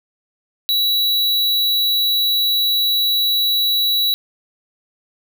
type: tone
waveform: square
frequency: 3920 Hz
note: B7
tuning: 14 cents flat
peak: -15 dBFS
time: 0.69-4.14 s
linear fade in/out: 0 ms
effects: none